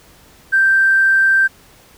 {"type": "tone with tanh clipping", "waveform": "triangle", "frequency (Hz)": 1568, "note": "G6", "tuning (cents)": 0, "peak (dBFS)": -9, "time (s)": [0.52, 1.48], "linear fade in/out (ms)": 20, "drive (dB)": 2, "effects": ["pink hiss -47 dBFS RMS until 1.97 s"]}